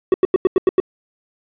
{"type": "tone bursts", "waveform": "triangle", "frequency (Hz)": 374.5, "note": "F#4", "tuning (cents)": 21, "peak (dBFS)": -7, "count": 7, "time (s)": [0.12, 0.801], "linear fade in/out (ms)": 2, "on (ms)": 21, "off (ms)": 89, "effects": ["resampled to 8000 Hz", "8-bit"]}